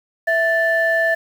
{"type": "tone pair together", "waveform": "sine", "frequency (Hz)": [659.3, 1760], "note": ["E5", "A6"], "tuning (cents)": [0, 0], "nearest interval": "octave + perfect fourth", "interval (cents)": 1700, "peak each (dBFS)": [-17, -16], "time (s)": [0.27, 1.15], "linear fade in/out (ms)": 10, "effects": ["tanh soft clip ceiling -8 dBFS", "7-bit"]}